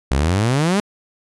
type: exponential sweep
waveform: sawtooth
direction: up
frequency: 61.74 to 212.7 Hz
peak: -11 dBFS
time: 0.11-0.8 s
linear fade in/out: 0 ms
effects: resampled to 24000 Hz